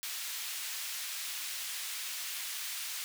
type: high-pass noise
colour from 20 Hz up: pink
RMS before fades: -39 dBFS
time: 0.03-3.04 s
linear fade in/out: 0 ms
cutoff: 2400 Hz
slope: 12 dB/octave
effects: none

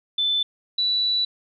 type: tone pair in turn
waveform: sine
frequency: 3520 / 3951 Hz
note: A7 / B7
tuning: 0 / 0 cents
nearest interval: major second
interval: 200 cents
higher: second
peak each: -19 / -19 dBFS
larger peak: neither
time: 0.18-0.43 / 0.78-1.25 s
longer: second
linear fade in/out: 5 ms
effects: none

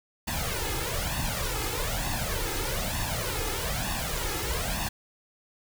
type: noise with flanger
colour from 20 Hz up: pink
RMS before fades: -30 dBFS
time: 0.27-4.89 s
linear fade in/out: 10 ms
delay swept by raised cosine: 1.1 to 2.4 ms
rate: 1.1 Hz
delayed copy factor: +0.75
effects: none

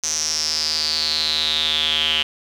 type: tone with band-pass filter sweep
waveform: square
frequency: 77.78 Hz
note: D#2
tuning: in tune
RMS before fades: -21 dBFS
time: 0.03-2.23 s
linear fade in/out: 5 ms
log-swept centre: 6100 to 3000 Hz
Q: 9.2
effects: 8-bit

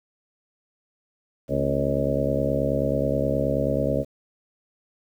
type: harmonic tone with a mistuned harmonic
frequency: 69.4 Hz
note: C#2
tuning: 3 cents sharp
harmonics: 1 / 2 / 3 / 4 / 5 / 6 / 7 / 8 / 9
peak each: -32 / -28 / -31 / -29 / -36 / -33 / -30 / -26 / -29 dBFS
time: 1.48-4.05 s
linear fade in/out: 50 ms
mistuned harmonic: 3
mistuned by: +85 cents
effects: 9-bit

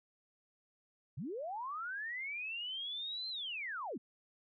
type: linear two-way sweep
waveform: sine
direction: up then down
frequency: 105.2 to 4157 to 167 Hz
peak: -38 dBFS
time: 1.17-3.98 s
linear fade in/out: 10 ms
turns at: 3.29 s
effects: MP3 48 kbps

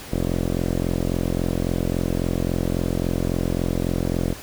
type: tone with low-pass filter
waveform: 10% pulse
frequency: 43.65 Hz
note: F1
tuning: in tune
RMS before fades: -23 dBFS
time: 0.11-4.34 s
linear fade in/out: 20 ms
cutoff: 450 Hz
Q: 5.4
effects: pink hiss -38 dBFS RMS until 4.42 s

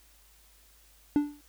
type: tone with exponential decay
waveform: triangle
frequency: 292.6 Hz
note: D4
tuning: 6 cents flat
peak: -16 dBFS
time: 1.16-1.41 s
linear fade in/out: 0 ms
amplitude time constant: 53 ms
effects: added 52 Hz sine -61 dBFS peak until 1.48 s + white hiss -61 dBFS RMS until 1.48 s

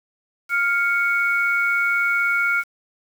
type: tone pair together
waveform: sine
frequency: 1400 / 2221 Hz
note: F6 / C#7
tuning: +4 / +3 cents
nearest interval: minor sixth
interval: 799 cents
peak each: -19 / -21 dBFS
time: 0.49-2.64 s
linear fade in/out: 50 ms
effects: 7-bit

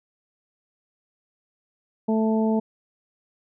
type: harmonic tone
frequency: 220.1 Hz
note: A3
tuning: 1 cent sharp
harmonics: 1 / 2 / 3 / 4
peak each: -20 / -26 / -30 / -32 dBFS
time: 2.08-2.6 s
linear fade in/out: 10 ms
effects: none

